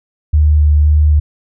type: tone with vibrato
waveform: sine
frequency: 75.1 Hz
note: D2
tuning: 39 cents sharp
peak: -6 dBFS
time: 0.33-1.2 s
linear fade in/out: 10 ms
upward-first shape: square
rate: 1.9 Hz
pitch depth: 11 cents each way
effects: none